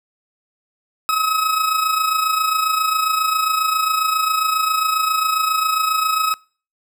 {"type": "tone with amplitude modulation", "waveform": "40% pulse", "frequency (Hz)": 1278, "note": "D#6", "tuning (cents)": 46, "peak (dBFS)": -13, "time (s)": [1.09, 6.34], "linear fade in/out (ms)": 0, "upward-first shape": "sine", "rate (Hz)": 27.4, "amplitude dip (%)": 55, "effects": ["noise-tail reverb RT60 0.4 s tail -25 dB re dry"]}